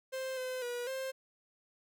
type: tone with pitch steps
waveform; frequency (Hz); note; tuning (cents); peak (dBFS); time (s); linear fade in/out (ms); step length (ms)
45% pulse; 524 / 512 / 484.6 / 528; C5 / C5 / B4 / C5; +2 / -38 / -33 / +16; -36; 0.12-1.12; 20; 250
effects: none